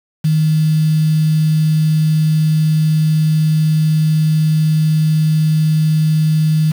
sine tone with quantisation, 156 Hz, D#3, 5 cents sharp, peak -10 dBFS, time 0.24-6.72 s, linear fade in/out 10 ms, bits 5, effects none

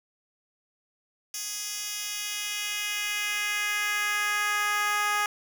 10% pulse tone with high-pass filter sweep, 415.3 Hz, G#4, in tune, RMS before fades -29 dBFS, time 1.34-5.26 s, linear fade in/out 2 ms, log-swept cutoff 5200 to 1000 Hz, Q 1.4, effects 8-bit

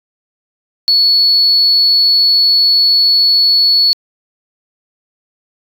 sine tone, 4407 Hz, C#8, 11 cents flat, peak -6 dBFS, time 0.88-3.93 s, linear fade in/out 0 ms, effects tanh soft clip ceiling -2 dBFS

